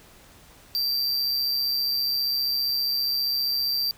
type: tone with amplitude modulation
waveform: square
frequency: 4699 Hz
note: D8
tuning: in tune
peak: -21 dBFS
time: 0.75-3.91 s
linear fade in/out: 0 ms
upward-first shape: sine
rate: 135 Hz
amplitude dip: 50%
effects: pink hiss -52 dBFS RMS until 3.97 s